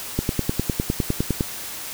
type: click train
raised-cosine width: 3 ms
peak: -7 dBFS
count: 13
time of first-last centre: 0.19-1.408 s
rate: 9.85 Hz
effects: white hiss -33 dBFS RMS until 1.93 s